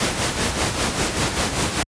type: noise with tremolo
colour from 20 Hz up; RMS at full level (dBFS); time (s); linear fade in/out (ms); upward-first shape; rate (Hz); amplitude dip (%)
pink; -19; 0-1.83; 2; sine; 5.1; 55
effects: high-pass 60 Hz 12 dB/octave + resampled to 22050 Hz